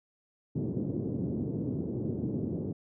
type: band-pass noise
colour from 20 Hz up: pink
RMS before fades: -33 dBFS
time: 0.55-2.73 s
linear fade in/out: 10 ms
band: 110 to 380 Hz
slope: 24 dB/octave
effects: none

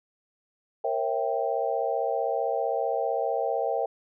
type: chord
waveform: sine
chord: A# diminished seventh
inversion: none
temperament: equal with one note detuned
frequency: 466.2 / 541.7 / 659.3 / 784 Hz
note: A#4 / C#5 / E5 / G5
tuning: 0 / -40 / 0 / 0 cents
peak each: -30 dBFS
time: 0.84-3.86 s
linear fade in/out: 5 ms
effects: none

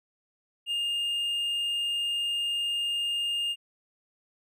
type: tone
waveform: triangle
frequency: 2823 Hz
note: F7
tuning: 18 cents sharp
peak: -25 dBFS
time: 0.66-3.56 s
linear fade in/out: 50 ms
effects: none

